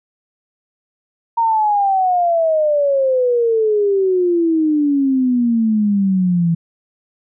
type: exponential sweep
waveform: sine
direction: down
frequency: 932.3 to 164.81 Hz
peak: -12 dBFS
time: 1.37-6.55 s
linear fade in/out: 10 ms
effects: none